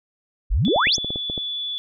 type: exponential sweep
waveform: sine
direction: up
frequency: 34.65 to 7040 Hz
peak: -16 dBFS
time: 0.5-0.97 s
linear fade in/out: 20 ms
type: tone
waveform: sine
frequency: 3448 Hz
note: A7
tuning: 36 cents flat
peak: -25 dBFS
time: 0.65-1.78 s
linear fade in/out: 0 ms
type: clicks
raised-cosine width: 2 ms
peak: -17 dBFS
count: 9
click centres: 0.681 / 0.761 / 0.871 / 0.982 / 1.046 / 1.105 / 1.159 / 1.299 / 1.378 s
effects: none